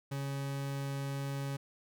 40% pulse tone, 138.59 Hz, C#3, in tune, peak -34 dBFS, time 0.11-1.57 s, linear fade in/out 10 ms, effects none

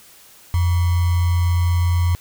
sine tone with sample-and-hold, 87.2 Hz, F2, 2 cents flat, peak -14 dBFS, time 0.54-2.15 s, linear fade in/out 0 ms, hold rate 1050 Hz, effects white hiss -47 dBFS RMS until 2.2 s

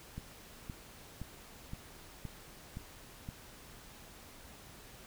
click train, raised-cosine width 5 ms, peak -29 dBFS, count 7, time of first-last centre 0.18-3.289 s, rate 1.93 Hz, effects pink hiss -54 dBFS RMS until 5.06 s

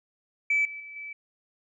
sine tone with level steps, 2307 Hz, D7, 31 cents flat, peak -20 / -36 / -40 / -36 dBFS, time 0.5-1.13 s, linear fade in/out 5 ms, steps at 0.65 / 0.8 / 0.96 s, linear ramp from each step 2 ms, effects tanh soft clip ceiling -16 dBFS

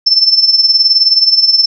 sine tone with tremolo, 5310 Hz, E8, 12 cents sharp, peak -3 dBFS, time 0.06-1.66 s, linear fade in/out 10 ms, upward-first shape sine, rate 19 Hz, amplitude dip 70%, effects none

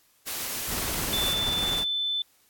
white noise, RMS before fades -32 dBFS, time 0.26-1.34 s, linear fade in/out 20 ms
pink noise with tremolo, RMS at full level -31 dBFS, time 0.67-1.85 s, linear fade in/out 50 ms, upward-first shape sine, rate 20 Hz, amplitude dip 30%
sine tone, 3520 Hz, A7, in tune, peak -25 dBFS, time 1.13-2.22 s, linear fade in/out 2 ms
effects white hiss -63 dBFS RMS until 2.49 s + AAC 64 kbps

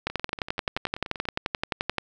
two click trains, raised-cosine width 0.3 ms, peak -9 / -19 dBFS, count 23 / 13, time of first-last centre 0.07-1.983 / 0.1-1.254 s, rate 11.5 / 10.4 Hz, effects none

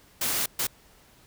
white noise bursts at uneven times, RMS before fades -27 dBFS, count 2, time 0.21-0.46 / 0.59-0.67 s, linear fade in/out 5 ms, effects pink hiss -57 dBFS RMS until 1.26 s

